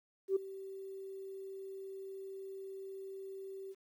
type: tone with ADSR envelope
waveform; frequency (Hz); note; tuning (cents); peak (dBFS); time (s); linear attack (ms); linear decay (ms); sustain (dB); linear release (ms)
sine; 386.7; G4; -24; -25; 0.28-3.75; 80; 9; -18; 40
effects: tanh soft clip ceiling -22 dBFS + 11-bit